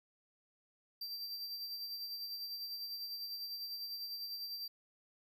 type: tone with tremolo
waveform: square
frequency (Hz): 4699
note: D8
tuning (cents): 0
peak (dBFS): -40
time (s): 1.01-4.68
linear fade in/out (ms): 5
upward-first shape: sine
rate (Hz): 10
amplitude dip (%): 40
effects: none